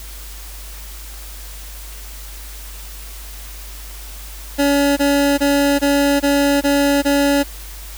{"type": "tone bursts", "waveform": "25% pulse", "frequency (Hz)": 283, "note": "C#4", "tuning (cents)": 36, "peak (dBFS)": -9, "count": 7, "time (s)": [4.58, 7.436], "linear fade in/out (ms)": 20, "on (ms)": 390, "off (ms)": 21, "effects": ["added 50 Hz sine -32 dBFS peak until 7.97 s", "white hiss -37 dBFS RMS until 7.97 s"]}